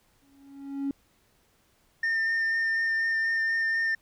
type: tone with exponential growth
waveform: triangle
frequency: 277.2 Hz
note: C#4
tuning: in tune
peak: -21 dBFS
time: 0.22-0.91 s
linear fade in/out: 2 ms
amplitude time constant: 150 ms
type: tone with vibrato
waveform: sine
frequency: 1810 Hz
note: A6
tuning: 48 cents sharp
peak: -21 dBFS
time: 2.03-3.95 s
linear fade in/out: 5 ms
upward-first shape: triangle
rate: 4.1 Hz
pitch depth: 14 cents each way
effects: tanh soft clip ceiling -23 dBFS + pink hiss -66 dBFS RMS until 4.01 s